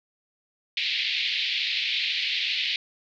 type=band-pass noise; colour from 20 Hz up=white; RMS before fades=-27 dBFS; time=0.77-2.76 s; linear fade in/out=2 ms; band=2100 to 4200 Hz; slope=48 dB/octave; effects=none